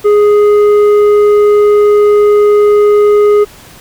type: tone with tanh clipping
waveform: sine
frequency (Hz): 415.3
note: G#4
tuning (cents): 0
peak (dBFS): -5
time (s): 0.04-3.45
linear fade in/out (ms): 20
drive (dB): 7
effects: pink hiss -36 dBFS RMS until 3.8 s